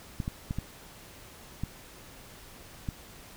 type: clicks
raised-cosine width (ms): 5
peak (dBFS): -19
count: 6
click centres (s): 0.202 / 0.279 / 0.509 / 0.586 / 1.636 / 2.888
effects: pink hiss -50 dBFS RMS until 3.36 s